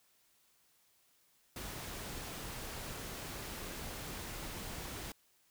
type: noise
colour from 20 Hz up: pink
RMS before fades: -44 dBFS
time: 1.56-5.12 s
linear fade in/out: 2 ms
effects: white hiss -71 dBFS RMS until 5.5 s